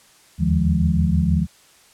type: tone cluster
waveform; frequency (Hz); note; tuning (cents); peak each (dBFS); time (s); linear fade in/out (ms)
sine; 77.4 / 83.7 / 150.4 / 171.4 / 208.8; D#2 / E2 / D3 / F3 / G#3; -9 / +27 / +42 / -32 / +10; -20 / -26 / -24 / -19 / -24; 0.38-1.47; 50
effects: white hiss -52 dBFS RMS until 1.93 s + low-pass 10000 Hz 12 dB/octave